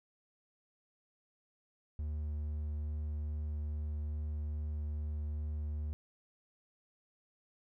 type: tone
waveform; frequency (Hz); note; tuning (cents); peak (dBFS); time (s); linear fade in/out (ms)
triangle; 75.2; D2; +42; -33; 1.99-5.93; 0
effects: none